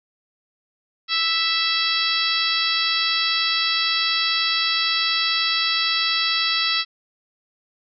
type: harmonic tone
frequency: 659 Hz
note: E5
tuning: 1 cent flat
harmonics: 2 / 3 / 4 / 5 / 6 / 7 / 8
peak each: -28 / -28 / -27 / -26 / -24 / -26 / -28 dBFS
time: 1.08-6.85 s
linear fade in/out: 50 ms
effects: none